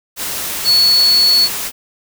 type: tone in noise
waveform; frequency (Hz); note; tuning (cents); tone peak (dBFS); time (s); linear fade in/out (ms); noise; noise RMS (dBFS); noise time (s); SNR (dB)
sine; 4406; C#8; -11; -8; 0.64-1.49; 50; white; -22; 0.16-1.72; +11
effects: none